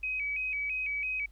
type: tone with vibrato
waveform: sine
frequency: 2400 Hz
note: D7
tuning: 37 cents sharp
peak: -30 dBFS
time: 0.03-1.26 s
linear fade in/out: 5 ms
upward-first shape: square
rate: 3 Hz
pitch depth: 88 cents each way
effects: added 50 Hz sine -51 dBFS peak until 1.31 s + pink hiss -69 dBFS RMS until 1.31 s